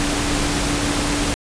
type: tone in noise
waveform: sine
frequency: 290 Hz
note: D4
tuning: 22 cents flat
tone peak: -24 dBFS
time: 0-1.34 s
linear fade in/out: 0 ms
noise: pink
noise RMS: -21 dBFS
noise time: 0-1.34 s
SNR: -6 dB
effects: resampled to 22050 Hz

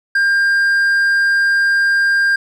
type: tone with hard clipping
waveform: sine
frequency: 1600 Hz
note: G6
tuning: 35 cents sharp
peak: -12 dBFS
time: 0.15-2.36 s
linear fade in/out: 5 ms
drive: 3 dB
effects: none

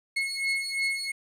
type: beating tone pair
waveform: 35% pulse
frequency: 2175 / 2177.9 Hz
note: C#7 / C#7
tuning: -33 / -31 cents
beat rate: 2.9 Hz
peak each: -28 dBFS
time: 0.16-1.12 s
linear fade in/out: 10 ms
effects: low-pass 10000 Hz 12 dB/octave + 10-bit

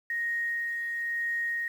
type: tone with tremolo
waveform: sine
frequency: 1869 Hz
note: A#6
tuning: 4 cents sharp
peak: -27 dBFS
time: 0.1-1.68 s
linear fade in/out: 2 ms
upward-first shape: sine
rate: 1 Hz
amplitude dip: 30%
effects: 9-bit

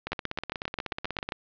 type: two click trains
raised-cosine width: 0.3 ms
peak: -14 / -16 dBFS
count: 10 / 21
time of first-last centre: 0.12-1.322 / 0.07-1.29 s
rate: 7.49 / 16.4 Hz
effects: resampled to 11025 Hz + 7-bit

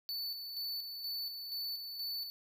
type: tone with tremolo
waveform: square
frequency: 4487 Hz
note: C#8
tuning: 20 cents sharp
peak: -37 dBFS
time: 0.09-2.3 s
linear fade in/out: 0 ms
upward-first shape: square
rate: 2.1 Hz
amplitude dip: 45%
effects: 12-bit

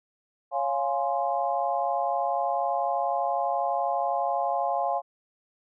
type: chord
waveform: sine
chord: Db major seventh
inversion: none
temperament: equal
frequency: 554.4 / 698.5 / 830.6 / 1046.5 Hz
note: Db5 / F5 / Ab5 / C6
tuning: 0 / 0 / 0 / 0 cents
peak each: -31 / -27 / -29 / -33 dBFS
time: 0.51-5.02 s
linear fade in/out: 50 ms
effects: none

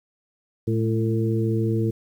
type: harmonic tone with a mistuned harmonic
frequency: 112.6 Hz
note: A2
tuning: 40 cents sharp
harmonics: 1 / 2 / 3 / 4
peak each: -22 / -27 / -26 / -29 dBFS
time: 0.67-1.91 s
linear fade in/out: 10 ms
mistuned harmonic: 2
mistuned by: -60 cents
effects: 9-bit

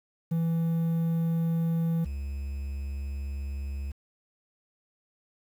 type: tone pair in turn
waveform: triangle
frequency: 165.4 / 69.54 Hz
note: E3 / C#2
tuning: +6 / +6 cents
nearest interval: octave + minor third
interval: 1500 cents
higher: first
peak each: -22 / -29 dBFS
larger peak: first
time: 0.31-2.05 / 2.05-3.92 s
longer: second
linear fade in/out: 10 ms
effects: 9-bit

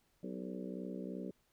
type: harmonic tone with a mistuned harmonic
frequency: 62.9 Hz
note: B1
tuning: 32 cents sharp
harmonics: 3 / 4 / 5 / 6 / 7 / 8 / 9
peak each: -44 / -46 / -48 / -50 / -51 / -52 / -53 dBFS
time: 0.23-1.31 s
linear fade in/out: 5 ms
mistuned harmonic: 6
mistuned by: +44 cents
effects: pink hiss -75 dBFS RMS until 1.52 s

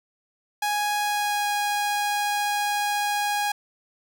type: tone with pitch glide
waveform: sawtooth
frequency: 830 to 823.8 Hz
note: G#5 to G#5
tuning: -1 to -14 cents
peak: -19 dBFS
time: 0.62-3.52 s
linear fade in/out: 5 ms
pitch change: -13 cents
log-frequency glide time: 0.99-1.5 s
effects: none

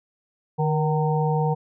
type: harmonic tone with a mistuned harmonic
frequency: 152.7 Hz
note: D#3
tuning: 32 cents flat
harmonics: 1 / 3 / 5 / 6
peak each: -21 / -26 / -28 / -29 dBFS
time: 0.58-1.55 s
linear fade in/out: 20 ms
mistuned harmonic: 3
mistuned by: +51 cents
effects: none

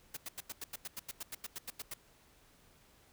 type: noise bursts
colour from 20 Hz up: white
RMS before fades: -42 dBFS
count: 16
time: 0.14-1.939 s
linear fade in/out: 5 ms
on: 29 ms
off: 89 ms
effects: pink hiss -65 dBFS RMS until 3.12 s

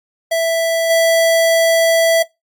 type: tone with level steps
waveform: square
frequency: 660 Hz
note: E5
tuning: 2 cents sharp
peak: -14 / -10 dBFS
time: 0.31-2.23 s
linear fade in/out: 10 ms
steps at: 0.89 s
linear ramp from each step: 20 ms
effects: noise-tail reverb RT60 0.2 s tail -22 dB re dry + AAC 64 kbps

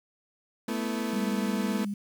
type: chord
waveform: 35% pulse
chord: A suspended second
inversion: none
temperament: equal with one note detuned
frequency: 220 / 246.9 / 326.8 Hz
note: A3 / B3 / E4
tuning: 0 / 0 / -15 cents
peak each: -30 / -31 / -35 dBFS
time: 0.68-1.85 s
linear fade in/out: 5 ms
type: tone with pitch glide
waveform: sine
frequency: 200.9 to 202.6 Hz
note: G3 to G#3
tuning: +43 to -43 cents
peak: -29 dBFS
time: 1.13-1.94 s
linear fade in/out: 5 ms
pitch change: +14 cents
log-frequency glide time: 1.73-1.78 s
effects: 9-bit

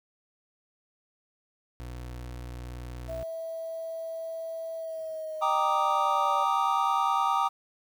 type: tone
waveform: 30% pulse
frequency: 61 Hz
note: B1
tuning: 21 cents flat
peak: -35 dBFS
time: 1.8-3.23 s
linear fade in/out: 0 ms
type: tone with pitch glide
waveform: sine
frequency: 654 to 582.6 Hz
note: E5 to D5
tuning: -14 to -14 cents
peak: -33 dBFS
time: 3.08-6.45 s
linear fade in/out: 20 ms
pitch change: -200 cents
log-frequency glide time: 4.75-6.32 s
type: chord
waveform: triangle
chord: Eb major seventh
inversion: first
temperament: equal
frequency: 784 / 932.3 / 1174.7 / 1244.5 Hz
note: G5 / Bb5 / D6 / Eb6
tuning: 0 / 0 / 0 / 0 cents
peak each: -27 dBFS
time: 5.41-7.49 s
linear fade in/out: 20 ms
effects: 9-bit

